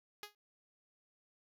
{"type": "tone with exponential decay", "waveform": "5% pulse", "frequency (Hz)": 415.3, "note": "G#4", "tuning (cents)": 0, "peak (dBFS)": -30, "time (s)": [0.23, 0.35], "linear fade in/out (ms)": 1, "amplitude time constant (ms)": 25, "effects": []}